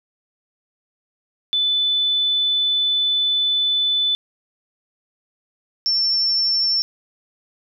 sine tone pair in turn, 3500 / 5406 Hz, A7 / E8, -10 / +43 cents, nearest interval minor sixth, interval 753 cents, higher second, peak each -16 dBFS, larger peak neither, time 1.53-4.15 / 5.86-6.82 s, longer first, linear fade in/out 0 ms, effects none

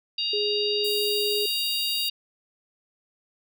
harmonic tone, 940 Hz, A#5, 14 cents sharp, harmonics 3 / 4 / 5, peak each -29 / -29 / -29 dBFS, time 0.18-2.1 s, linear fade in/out 5 ms
sine tone, 415.3 Hz, G#4, in tune, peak -26 dBFS, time 0.33-1.46 s, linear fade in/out 5 ms
white high-pass noise, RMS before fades -35 dBFS, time 0.84-2.09 s, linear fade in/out 5 ms, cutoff 7200 Hz, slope 48 dB/octave
effects none

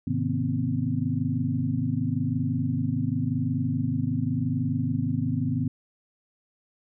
sine tone cluster, 106.3 / 131.5 / 157.7 / 241.7 / 262.6 Hz, G#2 / C3 / D#3 / B3 / C4, +41 / +9 / +24 / -37 / +6 cents, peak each -30 dBFS, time 0.07-5.68 s, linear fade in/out 5 ms, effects none

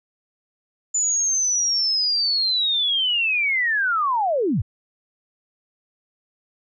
sine linear sweep, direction down, 7040 to 72 Hz, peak -18 dBFS, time 0.94-4.62 s, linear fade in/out 10 ms, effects none

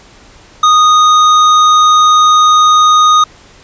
sine tone with tanh clipping, 1240 Hz, D#6, 6 cents flat, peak -6 dBFS, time 0.63-3.24 s, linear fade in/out 5 ms, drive 16 dB, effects pink hiss -40 dBFS RMS until 3.63 s + resampled to 16000 Hz

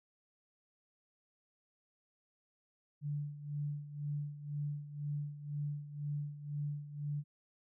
sine tone with tremolo, 146.2 Hz, D3, 7 cents flat, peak -34 dBFS, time 3.01-7.24 s, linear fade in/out 50 ms, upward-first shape sine, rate 2 Hz, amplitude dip 75%, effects none

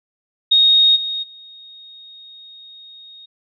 sine tone with level steps, 3729 Hz, A#7, in tune, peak -9 / -21 / -38 dBFS, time 0.51-3.26 s, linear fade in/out 10 ms, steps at 0.95 / 1.22 s, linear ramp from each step 20 ms, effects none

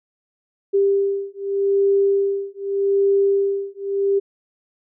sine beating tone pair, 395.8 / 396.63 Hz, G4 / G4, +17 / +20 cents, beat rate 0.83 Hz, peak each -19 dBFS, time 0.73-4.2 s, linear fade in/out 20 ms, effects none

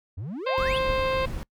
triangle exponential sweep, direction up, 82.3 to 3758 Hz, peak -29 dBFS, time 0.17-0.79 s, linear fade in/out 10 ms
harmonic tone, 525 Hz, C5, 6 cents sharp, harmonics 1 / 2 / 3 / 4 / 5 / 6 / 7 / 8 / 9, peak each -25 / -29 / -37 / -37 / -35 / -42 / -41 / -45 / -46 dBFS, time 0.46-1.26 s, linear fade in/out 10 ms
brown noise, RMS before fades -32 dBFS, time 0.58-1.43 s, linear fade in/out 0 ms
effects noise-tail reverb RT60 0.1 s tail -25 dB re dry

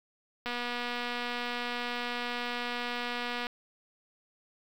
click train, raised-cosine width 0.3 ms, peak -19 dBFS, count 729, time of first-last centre 0.46-3.468 s, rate 242 Hz, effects 8-bit

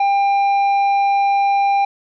triangle tone with tanh clipping, 797 Hz, G5, 28 cents sharp, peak -14 dBFS, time 0-1.85 s, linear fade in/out 5 ms, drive 11 dB, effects none

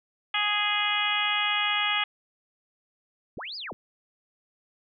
harmonic tone, 415.3 Hz, G#4, in tune, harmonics 2 / 3 / 4 / 5 / 6 / 7 / 8, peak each -33 / -31 / -33 / -30 / -31 / -30 / -31 dBFS, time 0.34-2.04 s, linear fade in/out 5 ms
sine linear two-way sweep, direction up then down, 55 to 5140 to 55 Hz, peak -34 dBFS, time 3.37-3.73 s, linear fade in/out 0 ms, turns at 3.56 s
effects none

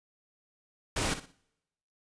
pink noise with echo, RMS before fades -30 dBFS, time 0.96-1.14 s, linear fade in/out 5 ms, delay 60 ms, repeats 3, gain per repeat -11 dB, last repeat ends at 1.32 s, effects noise-tail reverb RT60 0.9 s tail -26 dB re dry + resampled to 22050 Hz

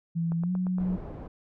sine tone with pitch glide, 166.9 to 183.06 Hz, E3 to F#3, +22 to -18 cents, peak -25 dBFS, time 0.15-0.97 s, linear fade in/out 20 ms, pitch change +160 cents, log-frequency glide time 0.39-0.52 s
click train, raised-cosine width 1 ms, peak -27 dBFS, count 5, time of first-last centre 0.32-0.784 s, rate 8.62 Hz
pink low-pass noise, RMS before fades -39 dBFS, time 0.79-1.28 s, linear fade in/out 10 ms, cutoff 610 Hz, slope 12 dB/octave
effects none

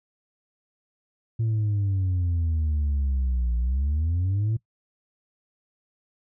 sine exponential two-way sweep, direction down then up, 114.6 to 58.27 to 114.6 Hz, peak -19 dBFS, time 1.39-4.57 s, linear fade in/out 10 ms, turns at 3.57 s, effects noise-tail reverb RT60 0.1 s tail -22 dB re dry + tanh soft clip ceiling -20 dBFS

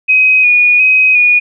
sine tone with vibrato, 2489 Hz, D#7, in tune, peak -5 dBFS, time 0.08-1.4 s, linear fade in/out 20 ms, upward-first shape square, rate 1.4 Hz, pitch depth 25 cents each way, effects none

